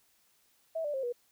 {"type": "tone with pitch steps", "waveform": "sine", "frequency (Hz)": [649, 588.3, 533.3, 483.4], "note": ["E5", "D5", "C5", "B4"], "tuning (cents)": [-27, 3, 33, -37], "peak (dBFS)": -31, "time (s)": [0.75, 1.126], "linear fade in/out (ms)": 10, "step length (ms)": 94, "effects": ["white hiss -69 dBFS RMS until 1.31 s"]}